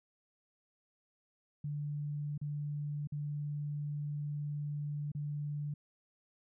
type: tone with dropouts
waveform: sine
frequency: 146.83 Hz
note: D3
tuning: in tune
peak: -35 dBFS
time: 1.64-5.74 s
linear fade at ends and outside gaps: 5 ms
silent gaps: 2.378-2.414 / 3.073-3.121 / 5.118-5.149 s
effects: none